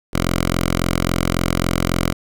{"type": "tone with notch filter", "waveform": "5% pulse", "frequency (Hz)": 43.65, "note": "F1", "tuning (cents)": 0, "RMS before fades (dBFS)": -19, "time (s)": [0.13, 2.13], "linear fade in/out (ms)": 10, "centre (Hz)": 420, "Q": 1.9, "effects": []}